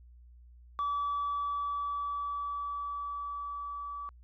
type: tone with level ramp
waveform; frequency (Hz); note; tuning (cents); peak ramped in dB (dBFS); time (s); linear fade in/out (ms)
sine; 1150; D6; -37; -27 to -37; 0.79-4.09; 0
effects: tanh soft clip ceiling -27 dBFS + added 60 Hz sine -52 dBFS peak until 4.23 s